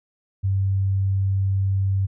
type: tone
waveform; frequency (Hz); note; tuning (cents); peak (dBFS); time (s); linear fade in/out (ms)
sine; 97; G2; -18; -18; 0.43-2.07; 20
effects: none